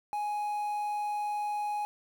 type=tone with quantisation; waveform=triangle; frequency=833 Hz; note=G#5; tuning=5 cents sharp; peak=-28 dBFS; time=0.13-1.85 s; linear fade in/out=0 ms; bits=9; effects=none